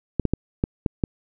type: clicks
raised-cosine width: 3 ms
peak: -7 dBFS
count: 6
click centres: 0.197 / 0.253 / 0.336 / 0.639 / 0.862 / 1.038 s
effects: none